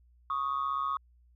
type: tone pair together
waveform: sine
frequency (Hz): 1108.7 / 1244.5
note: C#6 / D#6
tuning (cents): 0 / 0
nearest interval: major second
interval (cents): 200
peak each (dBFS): -30 / -31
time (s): 0.3-0.97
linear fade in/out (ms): 2
effects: tanh soft clip ceiling -24 dBFS + added 60 Hz sine -59 dBFS peak until 1.35 s